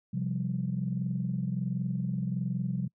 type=chord; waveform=sine; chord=C suspended fourth; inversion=none; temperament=equal; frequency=130.81 / 174.61 / 196 Hz; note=C3 / F3 / G3; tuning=0 / 0 / 0 cents; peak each=-32 / -32 / -34 dBFS; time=0.13-2.88 s; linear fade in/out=10 ms; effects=noise-tail reverb RT60 0.1 s tail -26 dB re dry + tanh soft clip ceiling -19 dBFS